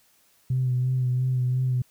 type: tone with vibrato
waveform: sine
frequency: 127.2 Hz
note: C3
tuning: 48 cents flat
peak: -20 dBFS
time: 0.5-1.82 s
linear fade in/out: 5 ms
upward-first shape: sine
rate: 2.9 Hz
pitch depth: 29 cents each way
effects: tanh soft clip ceiling -16 dBFS + white hiss -62 dBFS RMS until 1.9 s